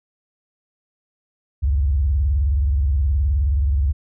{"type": "tone with vibrato", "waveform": "sine", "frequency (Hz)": 69.3, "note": "C#2", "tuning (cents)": 0, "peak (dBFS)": -15, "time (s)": [1.62, 3.93], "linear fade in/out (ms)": 20, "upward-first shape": "square", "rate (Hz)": 19, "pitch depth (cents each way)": 210, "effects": []}